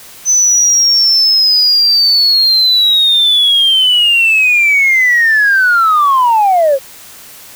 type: linear sweep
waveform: sine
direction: down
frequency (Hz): 6100 to 519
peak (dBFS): -5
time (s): 0.25-6.79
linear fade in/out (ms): 50
effects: tanh soft clip ceiling -3 dBFS + white hiss -35 dBFS RMS until 7.55 s